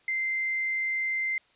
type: tone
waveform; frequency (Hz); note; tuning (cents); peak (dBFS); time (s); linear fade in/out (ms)
sine; 2083; C7; -8; -26; 0.08-1.38; 2
effects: white hiss -63 dBFS RMS until 1.55 s + resampled to 8000 Hz